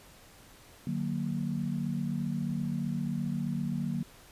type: chord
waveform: sine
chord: D augmented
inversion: none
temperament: equal with one note detuned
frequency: 150 / 185 / 233.1 Hz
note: D3 / F#3 / A#3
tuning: +37 / 0 / 0 cents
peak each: -34 dBFS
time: 0.87-4.03 s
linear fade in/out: 2 ms
effects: pink hiss -55 dBFS RMS until 4.31 s + resampled to 32000 Hz